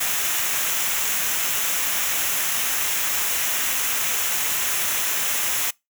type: noise with comb filter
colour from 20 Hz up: white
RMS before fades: -23 dBFS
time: 0-5.71 s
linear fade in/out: 10 ms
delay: 0.22 ms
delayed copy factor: -0.55
effects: noise-tail reverb RT60 0.2 s tail -24 dB re dry